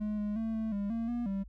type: tone with pitch steps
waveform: triangle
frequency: 211.2 / 208.2 / 223.7 / 221.1 / 201.4 / 228.9 / 239.2 / 195.7 Hz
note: G#3 / G#3 / A3 / A3 / G3 / A#3 / A#3 / G3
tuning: +29 / +5 / +29 / +9 / +47 / -31 / +45 / -3 cents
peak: -29 dBFS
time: 0-1.44 s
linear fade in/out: 20 ms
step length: 180 ms
effects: added 50 Hz sine -47 dBFS peak until 1.48 s